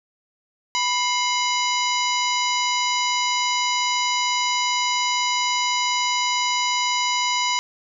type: harmonic tone with a mistuned harmonic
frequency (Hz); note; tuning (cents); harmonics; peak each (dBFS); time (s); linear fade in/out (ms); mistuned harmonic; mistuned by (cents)
987.8; B5; 0; 1 / 2 / 3 / 4 / 5 / 6 / 7; -23 / -26 / -28 / -29 / -30 / -31 / -31; 0.75-7.59; 0; 2; +120
effects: none